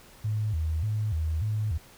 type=tone with vibrato; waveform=sine; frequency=92.2 Hz; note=F#2; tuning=6 cents flat; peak=-25 dBFS; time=0.24-1.78 s; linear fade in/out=10 ms; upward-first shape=square; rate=1.7 Hz; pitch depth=260 cents each way; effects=pink hiss -53 dBFS RMS until 1.97 s